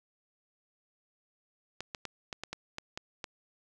clicks, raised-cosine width 0.2 ms, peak -20 dBFS, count 9, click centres 1.806 / 1.948 / 2.053 / 2.328 / 2.436 / 2.53 / 2.784 / 2.975 / 3.242 s, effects none

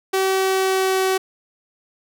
sawtooth tone with pitch glide, 382.3 to 378.8 Hz, G4 to F#4, -43 to +41 cents, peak -13 dBFS, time 0.13-1.18 s, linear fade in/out 10 ms, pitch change -16 cents, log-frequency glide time 0.24-1.04 s, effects none

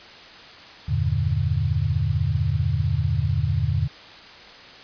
sine chord, E half-diminished seventh, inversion none, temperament equal with one note detuned, 82.41 / 98 / 118.3 / 146.83 Hz, E2 / G2 / Bb2 / D3, 0 / 0 / +26 / 0 cents, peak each -25 dBFS, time 0.88-3.88 s, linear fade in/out 10 ms, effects white hiss -43 dBFS RMS until 4.83 s + resampled to 11025 Hz

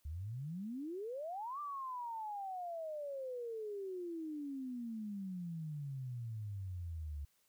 sine exponential two-way sweep, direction up then down, 70.3 to 1191 to 70.3 Hz, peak -40 dBFS, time 0.05-7.25 s, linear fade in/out 5 ms, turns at 1.6 s, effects white hiss -75 dBFS RMS until 7.48 s

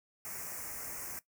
white band-stop noise, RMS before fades -42 dBFS, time 0.25-1.19 s, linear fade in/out 0 ms, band 2400 to 5500 Hz, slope 48 dB/octave, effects noise-tail reverb RT60 0.1 s tail -17 dB re dry

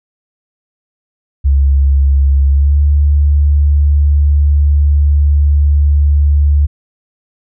sine tone with pitch glide, 69 to 72.6 Hz, C#2 to D2, -7 to -19 cents, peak -6 dBFS, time 1.44-6.67 s, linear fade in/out 20 ms, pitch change +88 cents, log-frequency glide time 2.48-2.8 s, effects none

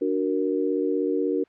sine chord, D augmented, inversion none, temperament equal, 293.7 / 370 / 466.2 Hz, D4 / F#4 / A#4, 0 / 0 / 0 cents, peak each -26 dBFS, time 0.01-1.44 s, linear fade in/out 10 ms, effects white hiss -61 dBFS RMS until 1.48 s + low-pass 2000 Hz 12 dB/octave

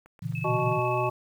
click train, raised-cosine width 0.5 ms, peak -37 dBFS, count 6, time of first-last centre 0.06-0.718 s, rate 7.6 Hz
sine chord, A# diminished, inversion none, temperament equal with one note detuned, 116.54 / 140.85 / 164.81 Hz, A#2 / C#3 / E3, 0 / +28 / 0 cents, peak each -33 dBFS, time 0.22-0.8 s, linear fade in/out 10 ms
sine tone with tremolo, 2598 Hz, E7, 26 cents flat, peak -34 dBFS, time 0.35-1.09 s, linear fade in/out 2 ms, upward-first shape square, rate 16 Hz, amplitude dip 40%
harmonic tone, 123.47 Hz, B2, in tune, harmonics 1 / 3 / 5 / 7 / 9, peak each -30 / -30 / -30 / -30 / -30 dBFS, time 0.44-1.1 s, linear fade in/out 10 ms
effects 9-bit

